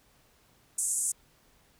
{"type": "band-pass noise", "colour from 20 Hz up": "pink", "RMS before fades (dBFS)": -30, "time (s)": [0.78, 1.12], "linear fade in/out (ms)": 5, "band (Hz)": [7300, 9900], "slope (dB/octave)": 48, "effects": ["pink hiss -64 dBFS RMS until 1.79 s"]}